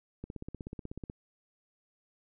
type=click train; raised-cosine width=3 ms; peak=-27 dBFS; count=15; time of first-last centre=0.24-1.099 s; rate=16.3 Hz; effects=none